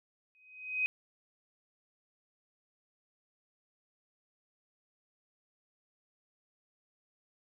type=tone with exponential growth; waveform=sine; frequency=2515 Hz; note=D#7; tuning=18 cents sharp; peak=-25 dBFS; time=0.35-0.86 s; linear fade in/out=0 ms; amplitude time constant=110 ms; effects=none